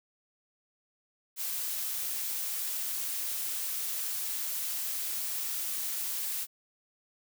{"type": "noise", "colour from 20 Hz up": "blue", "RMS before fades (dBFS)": -34, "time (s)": [1.36, 6.47], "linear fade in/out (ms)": 50, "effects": []}